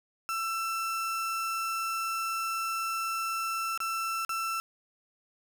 35% pulse tone with dropouts, 1336 Hz, E6, 23 cents sharp, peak -28 dBFS, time 0.29-4.6 s, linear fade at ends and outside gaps 0 ms, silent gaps 3.776-3.803 / 4.249-4.293 s, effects none

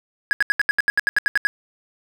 triangle tone bursts, 1665 Hz, G#6, 4 cents sharp, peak -12 dBFS, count 13, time 0.31-1.47 s, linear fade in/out 0 ms, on 20 ms, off 75 ms, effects none

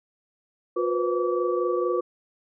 sine tone cluster, 357.9 / 489.6 / 514 / 1151 Hz, F4 / B4 / C5 / D6, +42 / -15 / -31 / -35 cents, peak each -25 / -26 / -32 / -31 dBFS, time 0.76-2.01 s, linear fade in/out 10 ms, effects none

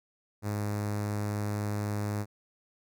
sawtooth tone with notch filter, 103.83 Hz, G#2, in tune, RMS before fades -32 dBFS, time 0.42-2.26 s, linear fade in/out 50 ms, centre 3100 Hz, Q 1.1, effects none

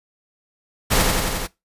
pink noise with echo, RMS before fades -17 dBFS, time 0.9-1.03 s, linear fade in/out 20 ms, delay 89 ms, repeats 5, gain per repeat -2 dB, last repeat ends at 1.475 s, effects noise-tail reverb RT60 0.2 s tail -20 dB re dry + resampled to 32000 Hz

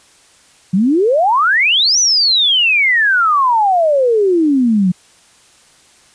sine exponential two-way sweep, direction up then down, 174.61 to 6120 to 174.61 Hz, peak -9 dBFS, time 0.73-4.92 s, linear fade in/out 10 ms, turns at 1.99 s, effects white hiss -48 dBFS RMS until 6.14 s + resampled to 22050 Hz

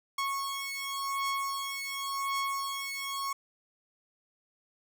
sawtooth beating tone pair, 1100 / 1100.91 Hz, C#6 / C#6, -14 / -12 cents, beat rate 0.91 Hz, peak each -31 dBFS, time 0.18-3.33 s, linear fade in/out 5 ms, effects none

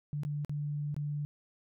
sine tone with dropouts, 146.83 Hz, D3, in tune, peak -32 dBFS, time 0.13-1.25 s, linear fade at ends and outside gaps 0 ms, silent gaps 0.234-0.25 / 0.448-0.495 / 0.944-0.965 s, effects none

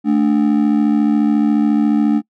triangle ring-modulated tone, 255.7 Hz, C4, 40 cents flat, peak -6 dBFS, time 0.04-2.22 s, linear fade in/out 50 ms, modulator 37.1 Hz, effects noise-tail reverb RT60 0.1 s tail -26 dB re dry

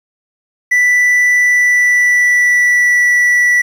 triangle tone with pitch glide, 1975.5 to 1956.2 Hz, B6 to B6, 0 to -17 cents, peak -6 dBFS, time 0.71-3.62 s, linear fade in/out 10 ms, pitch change -17 cents, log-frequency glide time 1.36-3.02 s, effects 7-bit

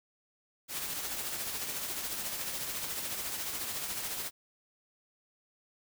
white noise with tremolo, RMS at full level -35 dBFS, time 0.68-4.31 s, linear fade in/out 50 ms, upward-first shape triangle, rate 14 Hz, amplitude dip 45%, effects none

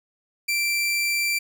sawtooth tone, 2349 Hz, D7, in tune, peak -18 dBFS, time 0.48-1.39 s, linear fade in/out 10 ms, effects none

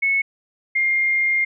sine tone pair in turn, 2200 / 2118 Hz, C#7 / C7, -14 / +21 cents, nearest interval minor second, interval 65 cents, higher first, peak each -16 dBFS, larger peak neither, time 0.02-0.22 / 0.75-1.45 s, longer second, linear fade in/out 10 ms, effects none

